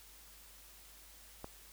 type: click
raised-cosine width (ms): 1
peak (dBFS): -29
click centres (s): 1.444
effects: added 50 Hz sine -62 dBFS peak until 1.72 s + white hiss -58 dBFS RMS until 1.72 s